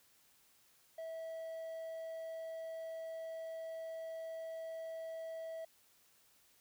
triangle tone, 651 Hz, E5, 22 cents flat, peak -40 dBFS, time 0.98-5.65 s, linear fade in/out 5 ms, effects white hiss -69 dBFS RMS until 6.6 s

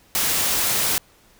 white noise, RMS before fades -21 dBFS, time 0.15-0.98 s, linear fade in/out 0 ms, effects pink hiss -55 dBFS RMS until 1.39 s

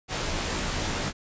pink noise with comb filter, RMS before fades -29 dBFS, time 0.08-1.13 s, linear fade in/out 50 ms, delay 18 ms, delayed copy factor -0.65, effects resampled to 16000 Hz

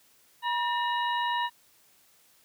harmonic tone with a mistuned harmonic, 960 Hz, B5, 49 cents flat, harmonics 1 / 2 / 3 / 4, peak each -27 / -33 / -37 / -39 dBFS, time 0.42-1.5 s, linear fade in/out 50 ms, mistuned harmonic 2, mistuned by -100 cents, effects white hiss -62 dBFS RMS until 2.44 s + high-pass 60 Hz 12 dB/octave

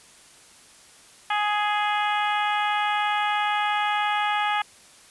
harmonic tone, 417 Hz, G#4, 7 cents sharp, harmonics 2 / 3 / 4 / 5 / 6 / 7 / 8, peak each -24 / -28 / -30 / -32 / -34 / -35 / -36 dBFS, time 1.3-4.62 s, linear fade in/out 5 ms, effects white hiss -51 dBFS RMS until 5.1 s + resampled to 24000 Hz

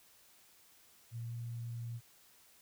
sine tone with pitch glide, 116.5 to 117.65 Hz, A#2 to A#2, -1 to +16 cents, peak -39 dBFS, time 1.11-2.01 s, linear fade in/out 50 ms, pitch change +17 cents, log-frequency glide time 1.27-1.32 s, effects white hiss -64 dBFS RMS until 2.61 s

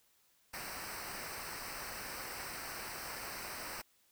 pink noise with comb filter, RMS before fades -44 dBFS, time 0.53-3.82 s, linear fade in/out 10 ms, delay 0.29 ms, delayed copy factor -0.75, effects white hiss -71 dBFS RMS until 4.11 s

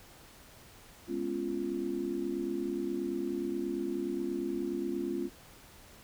sine chord, C# dominant seventh, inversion second, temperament just, 207.9 / 249.5 / 277.2 / 346.5 Hz, G#3 / B3 / C#4 / E#4, +2 / +18 / 0 / -14 cents, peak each -40 / -40 / -37 / -34 dBFS, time 1.07-5.3 s, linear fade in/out 50 ms, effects pink hiss -55 dBFS RMS until 6.03 s

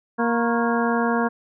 harmonic tone with a mistuned harmonic, 234.2 Hz, A#3, 8 cents sharp, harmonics 1 / 2 / 3 / 4 / 5 / 6 / 7, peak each -22 / -25 / -27 / -28 / -29 / -30 / -30 dBFS, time 0.18-1.29 s, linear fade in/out 20 ms, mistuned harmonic 5, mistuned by -110 cents, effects none

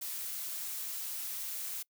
blue noise, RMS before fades -39 dBFS, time 0.01-1.83 s, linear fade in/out 10 ms, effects noise-tail reverb RT60 0.1 s tail -24 dB re dry

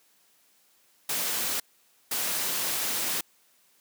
white noise bursts at uneven times, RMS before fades -29 dBFS, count 2, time 1.09-1.6 / 2.11-3.21 s, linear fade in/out 5 ms, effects white hiss -64 dBFS RMS until 3.8 s + high-pass 150 Hz 12 dB/octave

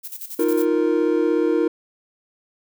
violet noise with tremolo, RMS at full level -32 dBFS, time 0.03-0.66 s, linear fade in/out 20 ms, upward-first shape square, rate 11 Hz, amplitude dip 70%
triangle chord, Eb suspended second, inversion none, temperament equal with one note detuned, 312.4 / 349.2 / 466.2 Hz, Eb4 / F4 / Bb4, +7 / 0 / 0 cents, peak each -19 dBFS, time 0.39-1.68 s, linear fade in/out 5 ms
effects none

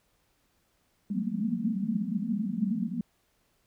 pink band-pass noise, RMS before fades -30 dBFS, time 1.1-3.01 s, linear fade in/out 2 ms, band 180 to 240 Hz, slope 96 dB/octave, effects pink hiss -71 dBFS RMS until 3.66 s

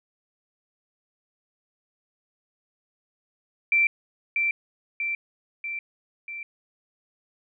sine tone with echo, 2346 Hz, D7, 2 cents flat, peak -17 dBFS, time 3.72-3.87 s, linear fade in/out 2 ms, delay 640 ms, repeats 4, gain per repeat -4 dB, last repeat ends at 6.43 s, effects none

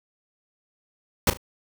pink noise with echo, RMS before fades -18 dBFS, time 1.27-1.3 s, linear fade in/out 2 ms, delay 36 ms, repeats 2, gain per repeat -12 dB, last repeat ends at 1.372 s, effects none

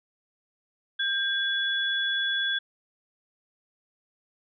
sine tone pair together, 1594 / 3404 Hz, G6 / G#7, +28 / +42 cents, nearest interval octave + minor second, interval 1314 cents, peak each -27 dBFS, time 0.99-2.59 s, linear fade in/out 10 ms, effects none

